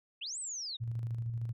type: linear two-way sweep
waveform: sine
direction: up then down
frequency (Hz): 2470 to 8372 to 3588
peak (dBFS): -37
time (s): 0.21-0.77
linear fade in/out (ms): 10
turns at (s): 0.39
type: tone with tremolo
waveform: sine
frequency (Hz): 116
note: A#2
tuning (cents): -8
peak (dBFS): -32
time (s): 0.8-1.53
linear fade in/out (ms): 20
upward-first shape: square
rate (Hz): 13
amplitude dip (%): 35
effects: none